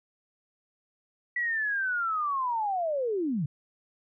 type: linear sweep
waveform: sine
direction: down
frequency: 1963 to 130.81 Hz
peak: -26 dBFS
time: 1.36-3.46 s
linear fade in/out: 5 ms
effects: none